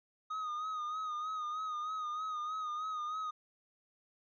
triangle tone with vibrato, 1244.5 Hz, D#6, in tune, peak -34 dBFS, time 0.3-3.31 s, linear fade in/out 10 ms, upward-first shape sine, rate 3.2 Hz, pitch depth 50 cents each way, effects resampled to 16000 Hz

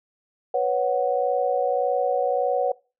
sine chord, B suspended second, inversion none, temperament just, 493.9 / 555.6 / 740.8 Hz, B4 / C#5 / F#5, 0 / +4 / +2 cents, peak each -24 / -24 / -24 dBFS, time 0.54-2.72 s, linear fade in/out 5 ms, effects noise-tail reverb RT60 0.3 s tail -22 dB re dry

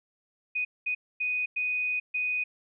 sine tone bursts at uneven times, 2489 Hz, D#7, in tune, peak -26 dBFS, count 5, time 0.55-0.65 / 0.86-0.95 / 1.2-1.46 / 1.56-2 / 2.14-2.44 s, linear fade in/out 10 ms, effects none

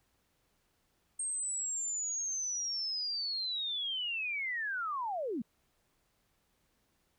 sine linear sweep, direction down, 8540 to 198.6 Hz, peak -33 dBFS, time 1.19-5.42 s, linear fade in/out 5 ms, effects pink hiss -75 dBFS RMS until 7.18 s

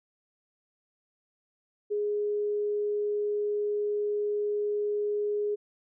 sine tone, 415.3 Hz, G#4, in tune, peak -26 dBFS, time 1.9-5.56 s, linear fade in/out 20 ms, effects none

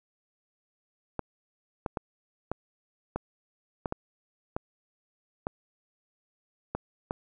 clicks, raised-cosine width 1 ms, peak -16 dBFS, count 11, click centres 1.193 / 1.862 / 1.972 / 2.516 / 3.16 / 3.858 / 3.924 / 4.565 / 5.469 / 6.75 / 7.109 s, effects none

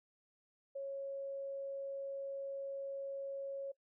sine tone, 550 Hz, C#5, 14 cents flat, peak -39 dBFS, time 0.75-3.72 s, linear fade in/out 10 ms, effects noise-tail reverb RT60 0.1 s tail -22 dB re dry

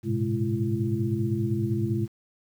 sine tone cluster, 104.2 / 114.2 / 129.6 / 210.5 / 338.5 Hz, G#2 / A#2 / C3 / G#3 / E4, +6 / -35 / -16 / +24 / +46 cents, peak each -30 dBFS, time 0.03-2.08 s, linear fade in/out 50 ms, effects 9-bit

